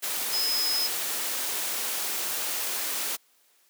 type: tone in noise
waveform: sine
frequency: 5100 Hz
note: D#8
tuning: 42 cents sharp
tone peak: -25 dBFS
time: 0.32-0.88 s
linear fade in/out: 20 ms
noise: white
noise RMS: -30 dBFS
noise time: 0.02-3.17 s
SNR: +2 dB
effects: white hiss -64 dBFS RMS until 3.69 s + high-pass 300 Hz 12 dB/octave